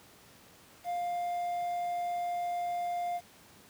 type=tone with quantisation; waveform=triangle; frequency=702 Hz; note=F5; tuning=9 cents sharp; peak=-29 dBFS; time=0.84-3.21 s; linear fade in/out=50 ms; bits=9; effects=pink hiss -57 dBFS RMS until 3.69 s + high-pass 100 Hz 12 dB/octave